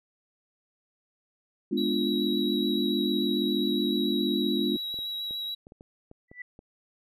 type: chord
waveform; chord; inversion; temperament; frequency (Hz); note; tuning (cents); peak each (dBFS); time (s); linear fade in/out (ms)
sine; G# diminished seventh; none; equal; 207.7 / 246.9 / 293.7 / 349.2; G#3 / B3 / D4 / F4; 0 / 0 / 0 / 0; -30; 1.71-4.77; 10
type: tone with vibrato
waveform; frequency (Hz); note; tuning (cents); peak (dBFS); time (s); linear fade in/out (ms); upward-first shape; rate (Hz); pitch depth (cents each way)
triangle; 3874; B7; -34; -30; 1.77-5.55; 10; sine; 7; 15
type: clicks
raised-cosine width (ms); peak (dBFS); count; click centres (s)
2; -34; 10; 4.757 / 4.942 / 4.989 / 5.309 / 5.669 / 5.721 / 5.809 / 6.114 / 6.315 / 6.591
type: tone with exponential growth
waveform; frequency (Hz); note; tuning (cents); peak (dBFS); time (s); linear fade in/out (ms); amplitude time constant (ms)
sine; 1975.5; B6; 0; -33; 6.28-6.42; 5; 29
effects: none